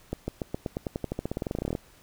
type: accelerating click train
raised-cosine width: 2 ms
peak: -16 dBFS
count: 25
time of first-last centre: 0.13-1.752 s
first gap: 150 ms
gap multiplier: 0.92
effects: pink hiss -57 dBFS RMS until 2.02 s